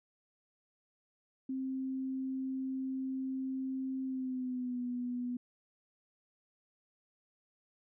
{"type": "tone with pitch glide", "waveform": "sine", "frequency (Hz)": [263.5, 245.9], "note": ["C4", "B3"], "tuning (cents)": [12, -7], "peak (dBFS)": -34, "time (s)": [1.49, 5.37], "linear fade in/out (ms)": 5, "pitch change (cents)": -119, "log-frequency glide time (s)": [4.04, 4.81], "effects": []}